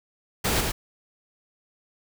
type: noise with echo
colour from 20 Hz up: pink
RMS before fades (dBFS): -24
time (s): 0.44-0.61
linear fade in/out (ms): 10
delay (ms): 110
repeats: 1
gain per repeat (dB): -3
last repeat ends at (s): 0.72
effects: none